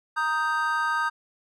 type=chord; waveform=triangle; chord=Eb major; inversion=second; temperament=equal; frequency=932.3 / 1244.5 / 1568 Hz; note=Bb5 / Eb6 / G6; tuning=0 / 0 / 0 cents; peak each=-27 / -25 / -25 dBFS; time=0.16-1.1 s; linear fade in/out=20 ms; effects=none